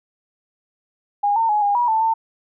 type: tone with pitch steps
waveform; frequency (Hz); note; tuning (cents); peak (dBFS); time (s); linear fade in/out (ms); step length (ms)
sine; 817 / 907 / 840 / 813 / 964 / 884 / 899; G#5 / A#5 / G#5 / G#5 / B5 / A5 / A5; -29 / -48 / +19 / -37 / -42 / +8 / +37; -15; 1.23-2.14; 10; 130
effects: none